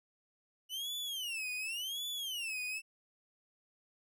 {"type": "tone with vibrato", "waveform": "40% pulse", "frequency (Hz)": 2929, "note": "F#7", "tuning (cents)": -18, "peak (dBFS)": -36, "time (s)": [0.69, 2.82], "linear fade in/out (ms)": 50, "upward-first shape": "sine", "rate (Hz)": 0.9, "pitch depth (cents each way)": 290, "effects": []}